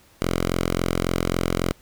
5% pulse tone, 43.65 Hz, F1, in tune, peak -10 dBFS, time 0.22-1.72 s, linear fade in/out 0 ms, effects pink hiss -55 dBFS RMS until 1.81 s

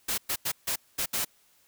white noise bursts at uneven times, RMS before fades -29 dBFS, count 6, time 0.08-0.18 / 0.29-0.36 / 0.45-0.52 / 0.67-0.76 / 0.98-1.06 / 1.13-1.25 s, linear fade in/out 10 ms, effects white hiss -64 dBFS RMS until 1.67 s

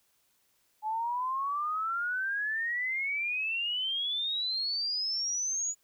sine exponential sweep, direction up, 849 to 6920 Hz, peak -29 dBFS, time 0.82-5.75 s, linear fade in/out 50 ms, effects white hiss -71 dBFS RMS until 5.83 s

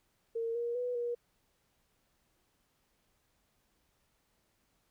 sine tone with pitch steps, 458.4 / 472.9 / 492.7 / 478 Hz, A#4 / A#4 / B4 / A#4, -29 / +25 / -4 / +43 cents, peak -32 dBFS, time 0.35-1.15 s, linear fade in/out 10 ms, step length 200 ms, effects pink hiss -75 dBFS RMS until 4.9 s

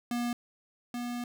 square tone pair in turn, 240 / 241.9 Hz, B3 / B3, -49 / -36 cents, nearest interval unison, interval 13 cents, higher second, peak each -30 / -34 dBFS, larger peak first, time 0.11-0.33 / 0.94-1.24 s, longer second, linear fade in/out 2 ms, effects none

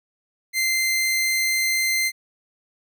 sawtooth tone, 2081 Hz, C7, 10 cents flat, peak -16 dBFS, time 0.53-2.12 s, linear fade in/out 50 ms, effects none

